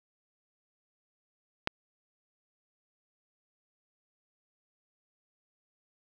click, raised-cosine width 0.3 ms, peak -11 dBFS, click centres 1.674 s, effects none

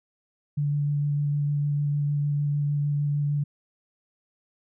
sine tone with vibrato, 145.3 Hz, D3, 18 cents flat, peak -22 dBFS, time 0.57-3.44 s, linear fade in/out 10 ms, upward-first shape square, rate 6.6 Hz, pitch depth 9 cents each way, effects none

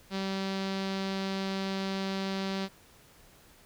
sawtooth tone with low-pass filter, 193.1 Hz, G3, 26 cents flat, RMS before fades -33 dBFS, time 0.1-2.69 s, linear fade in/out 50 ms, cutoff 4400 Hz, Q 2.4, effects pink hiss -58 dBFS RMS until 3.65 s

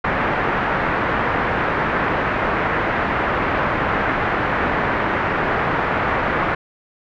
white low-pass noise, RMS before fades -20 dBFS, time 0.04-6.55 s, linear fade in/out 5 ms, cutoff 1800 Hz, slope 24 dB/octave, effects none

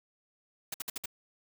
white noise bursts, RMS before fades -36 dBFS, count 5, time 0.72-1.058 s, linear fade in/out 5 ms, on 22 ms, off 57 ms, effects none

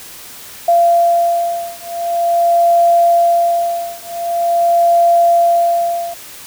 sine beating tone pair, 686 / 686.45 Hz, F5 / F5, -31 / -30 cents, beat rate 0.45 Hz, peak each -13 dBFS, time 0.68-6.14 s, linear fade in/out 5 ms, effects white hiss -34 dBFS RMS until 6.46 s

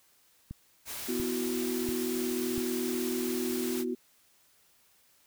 click train, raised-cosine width 5 ms, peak -27 dBFS, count 4, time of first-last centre 0.51-2.579 s, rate 1.45 Hz
white noise, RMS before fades -39 dBFS, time 0.85-3.85 s, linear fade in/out 50 ms
sine chord, B suspended fourth, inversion none, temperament equal, 246.9 / 329.6 / 370 Hz, B3 / E4 / F#4, 0 / 0 / 0 cents, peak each -33 / -37 / -33 dBFS, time 1.08-3.95 s, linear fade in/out 10 ms
effects white hiss -65 dBFS RMS until 5.26 s

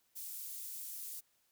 pink high-pass noise, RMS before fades -45 dBFS, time 0.15-1.21 s, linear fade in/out 20 ms, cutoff 11000 Hz, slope 12 dB/octave, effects white hiss -75 dBFS RMS until 1.51 s

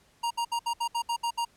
square tone bursts, 938 Hz, A#5, 11 cents sharp, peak -27 dBFS, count 9, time 0.23-1.451 s, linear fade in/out 10 ms, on 77 ms, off 66 ms, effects pink hiss -63 dBFS RMS until 1.56 s + low-pass 11000 Hz 12 dB/octave

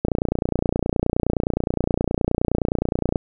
click train, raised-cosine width 2 ms, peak -6 dBFS, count 93, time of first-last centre 0.05-3.158 s, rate 29.6 Hz, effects none

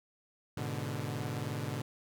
sawtooth chord, G# diminished, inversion none, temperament equal with one note detuned, 104.67 / 123.47 / 146.83 Hz, G#2 / B2 / D3, +14 / 0 / 0 cents, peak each -36 / -35 / -35 dBFS, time 0.57-1.82 s, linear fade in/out 5 ms, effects none

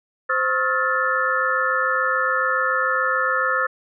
sine tone cluster, 520 / 1092 / 1289 / 1396 / 1754 Hz, C5 / C#6 / E6 / F6 / A6, -11 / -26 / -39 / -1 / -6 cents, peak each -26 / -29 / -23 / -24 / -23 dBFS, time 0.29-3.67 s, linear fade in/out 10 ms, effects none

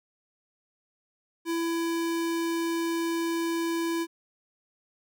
square tone, 333.6 Hz, E4, 21 cents sharp, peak -27 dBFS, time 1.45-4.07 s, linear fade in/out 50 ms, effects none

